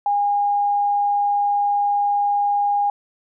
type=tone; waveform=sine; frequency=815 Hz; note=G#5; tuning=33 cents flat; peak=-16 dBFS; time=0.06-2.9 s; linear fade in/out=2 ms; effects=none